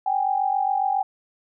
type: tone pair together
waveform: sine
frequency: 771 / 818.3 Hz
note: G5 / G#5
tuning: -29 / -26 cents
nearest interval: minor second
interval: 103 cents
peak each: -22 / -23 dBFS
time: 0.06-1.03 s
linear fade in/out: 5 ms
effects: none